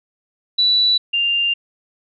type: tone pair in turn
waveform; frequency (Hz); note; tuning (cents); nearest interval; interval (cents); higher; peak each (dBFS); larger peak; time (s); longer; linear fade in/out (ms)
sine; 3951 / 2794; B7 / F7; 0 / 0; tritone; 600; first; -12 / -15; first; 0.58-0.98 / 1.13-1.54; second; 10
effects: none